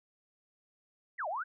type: exponential two-way sweep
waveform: sine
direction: down then up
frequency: 2115 to 591 to 1627 Hz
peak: -33 dBFS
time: 1.18-1.44 s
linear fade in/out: 20 ms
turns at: 1.28 s
effects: none